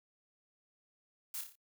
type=noise with echo; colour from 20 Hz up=blue; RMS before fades=-41 dBFS; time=1.34-1.41 s; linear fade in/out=2 ms; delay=29 ms; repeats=5; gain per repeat=-5 dB; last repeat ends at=1.555 s; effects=noise-tail reverb RT60 0.1 s tail -26 dB re dry